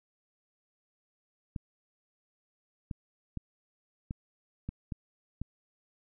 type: clicks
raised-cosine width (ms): 5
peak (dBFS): -23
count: 7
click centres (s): 1.562 / 2.912 / 3.373 / 4.109 / 4.69 / 4.922 / 5.416
effects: none